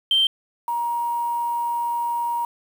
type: tone pair in turn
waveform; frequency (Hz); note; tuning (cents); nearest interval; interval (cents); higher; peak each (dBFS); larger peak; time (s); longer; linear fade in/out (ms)
sine; 3136 / 945.6; G7 / A#5; 0 / +24; octave + major sixth; 2076; first; -14 / -21; first; 0.11-0.27 / 0.68-2.45; second; 2
effects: tanh soft clip ceiling -11 dBFS + 7-bit